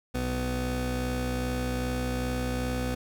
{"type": "tone pair together", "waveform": "25% pulse", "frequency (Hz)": [62.56, 250], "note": ["B1", "B3"], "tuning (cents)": [23, 21], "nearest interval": "2 octaves", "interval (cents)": 2398, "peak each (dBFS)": -27, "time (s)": [0.14, 2.95], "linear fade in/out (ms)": 10, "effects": []}